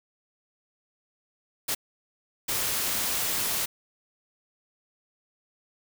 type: noise bursts at uneven times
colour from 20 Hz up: white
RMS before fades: -28 dBFS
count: 2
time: 1.68-1.75 / 2.48-3.66 s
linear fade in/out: 10 ms
effects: none